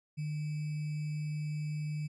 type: tone with sample-and-hold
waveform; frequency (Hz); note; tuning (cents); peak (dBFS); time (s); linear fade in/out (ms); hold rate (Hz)
sine; 150.9; D3; +47; -33; 0.17-2.08; 20; 2450
effects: resampled to 22050 Hz